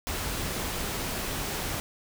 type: noise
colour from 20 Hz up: pink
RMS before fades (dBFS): -32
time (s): 0.07-1.8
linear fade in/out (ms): 0
effects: none